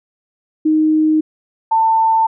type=tone pair in turn; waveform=sine; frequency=311.1 / 893.8 Hz; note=D#4 / A5; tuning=0 / +27 cents; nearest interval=octave + tritone; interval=1827 cents; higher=second; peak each=-10 dBFS; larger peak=neither; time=0.65-1.21 / 1.71-2.27 s; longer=neither; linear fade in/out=10 ms; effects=none